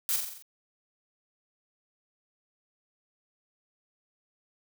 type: noise with echo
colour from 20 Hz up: blue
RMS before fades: -28 dBFS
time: 0.09-0.16 s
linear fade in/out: 0 ms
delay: 44 ms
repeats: 6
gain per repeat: -4 dB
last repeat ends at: 0.424 s
effects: none